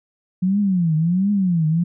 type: tone with vibrato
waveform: sine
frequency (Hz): 178.8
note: F3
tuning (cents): +41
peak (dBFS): -15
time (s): 0.42-1.84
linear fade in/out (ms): 10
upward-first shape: triangle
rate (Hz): 1.4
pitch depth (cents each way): 270
effects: none